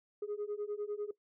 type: beating tone pair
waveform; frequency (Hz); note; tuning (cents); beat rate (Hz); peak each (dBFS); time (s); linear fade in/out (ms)
sine; 410 / 420; G#4 / G#4; -22 / +19; 10; -38 / -37; 0.22-1.11; 5
effects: noise-tail reverb RT60 0.1 s tail -18 dB re dry + tanh soft clip ceiling -32 dBFS